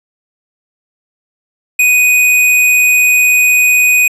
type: tone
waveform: square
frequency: 2489 Hz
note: D#7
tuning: in tune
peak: -7 dBFS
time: 1.79-4.08 s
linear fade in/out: 5 ms
effects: resampled to 32000 Hz